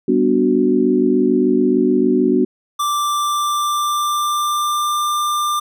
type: chord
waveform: sine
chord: G major seventh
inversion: none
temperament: equal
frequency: 196 / 246.9 / 293.7 / 370 Hz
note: G3 / B3 / D4 / F#4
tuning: 0 / 0 / 0 / 0 cents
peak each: -22 / -16 / -18 / -16 dBFS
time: 0.08-2.45 s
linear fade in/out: 5 ms
type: tone with pitch glide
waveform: square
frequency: 1174.7 to 1192.5 Hz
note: D6 to D6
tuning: 0 to +26 cents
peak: -17 dBFS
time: 2.79-5.6 s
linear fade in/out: 10 ms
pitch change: +26 cents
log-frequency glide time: 2.9-5.06 s
effects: none